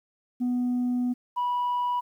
sine tone pair in turn, 246.9 / 978.8 Hz, B3 / B5, 0 / -16 cents, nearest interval 2 octaves, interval 2384 cents, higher second, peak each -21 / -22 dBFS, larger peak first, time 0.4-1.14 / 1.36-2.01 s, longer first, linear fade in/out 20 ms, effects tanh soft clip ceiling -22 dBFS + 10-bit

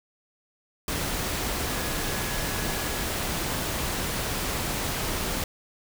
sine tone in noise, 1682 Hz, G#6, 22 cents sharp, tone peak -40 dBFS, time 1.67-3.04 s, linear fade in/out 2 ms, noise pink, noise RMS -29 dBFS, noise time 0.88-5.44 s, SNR -14 dB, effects none

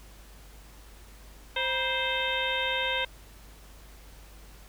harmonic tone with a mistuned harmonic, 523.3 Hz, C5, in tune, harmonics 1 / 2 / 3 / 4 / 5 / 6 / 7, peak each -34 / -34 / -34 / -34 / -34 / -34 / -34 dBFS, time 1.56-3.05 s, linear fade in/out 5 ms, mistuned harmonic 2, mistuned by -150 cents, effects added 50 Hz sine -49 dBFS peak until 4.68 s + pink hiss -54 dBFS RMS until 4.68 s

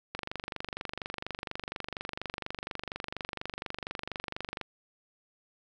click train, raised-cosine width 0.3 ms, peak -19 dBFS, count 109, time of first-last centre 0.15-4.613 s, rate 24.2 Hz, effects none

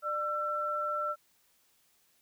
sine tone pair together, 598 / 1342.5 Hz, D5 / E6, +31 / +31 cents, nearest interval octave + major second, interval 1400 cents, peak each -36 / -31 dBFS, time 0.02-1.16 s, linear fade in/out 50 ms, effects white hiss -69 dBFS RMS until 2.21 s

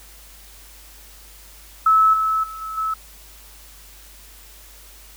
sine tone with level steps, 1301 Hz, E6, 23 cents flat, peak -11 / -17 / -31 / -27 / -20 dBFS, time 1.86-2.94 s, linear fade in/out 5 ms, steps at 2.13 / 2.43 / 2.61 / 2.77 s, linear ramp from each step 10 ms, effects added 50 Hz sine -46 dBFS peak until 5.16 s + white hiss -46 dBFS RMS until 5.16 s

